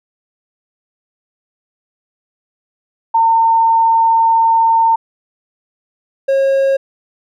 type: tone pair in turn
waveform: sine / triangle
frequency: 908 / 542.7 Hz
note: A#5 / C#5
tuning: -46 / -37 cents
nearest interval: major sixth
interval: 891 cents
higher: first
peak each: -8 dBFS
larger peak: neither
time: 3.14-4.96 / 6.28-6.77 s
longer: first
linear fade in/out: 10 ms
effects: none